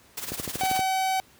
white noise with tremolo, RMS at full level -31 dBFS, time 0.17-0.81 s, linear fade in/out 5 ms, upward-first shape triangle, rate 19 Hz, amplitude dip 80%
click train, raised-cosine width 2 ms, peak -19 dBFS, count 7, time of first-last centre 0.32-0.792 s, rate 12.7 Hz
45% pulse tone, 760 Hz, F#5, 46 cents sharp, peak -23 dBFS, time 0.61-1.2 s, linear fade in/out 0 ms
effects pink hiss -56 dBFS RMS until 1.39 s + high-pass 60 Hz 12 dB/octave

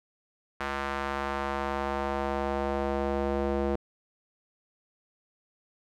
square tone with band-pass filter sweep, 69.3 Hz, C#2, in tune, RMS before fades -30 dBFS, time 0.6-3.76 s, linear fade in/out 5 ms, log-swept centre 1400 to 460 Hz, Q 1.2, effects none

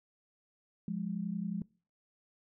sine tone pair together, 176.56 / 207.7 Hz, F3 / G#3, +19 / 0 cents, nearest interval minor third, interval 281 cents, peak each -36 / -36 dBFS, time 0.88-1.62 s, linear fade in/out 2 ms, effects noise-tail reverb RT60 0.4 s tail -23 dB re dry

